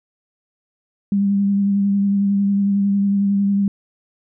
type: tone with vibrato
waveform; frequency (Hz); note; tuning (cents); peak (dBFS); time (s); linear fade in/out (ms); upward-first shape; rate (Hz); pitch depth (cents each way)
sine; 199.5; G3; +31; -14; 1.12-3.68; 2; sine; 11; 19
effects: none